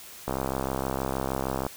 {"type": "click train", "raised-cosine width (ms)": 1, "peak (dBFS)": -14, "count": 93, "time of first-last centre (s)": [0.28, 1.666], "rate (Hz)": 66.4, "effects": ["white hiss -45 dBFS RMS until 1.76 s"]}